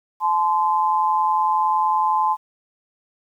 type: tone pair together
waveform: sine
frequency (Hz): 862.1 / 1033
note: A5 / C6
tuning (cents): -36 / -22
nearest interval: minor third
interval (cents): 314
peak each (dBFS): -19 / -19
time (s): 0.2-2.37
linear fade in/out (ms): 50
effects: 9-bit